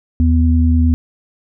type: tone pair together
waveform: sine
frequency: 79.11 / 246.9 Hz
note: D#2 / B3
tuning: +29 / 0 cents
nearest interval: octave + minor sixth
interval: 1971 cents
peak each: -10 / -15 dBFS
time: 0.2-0.94 s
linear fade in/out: 0 ms
effects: none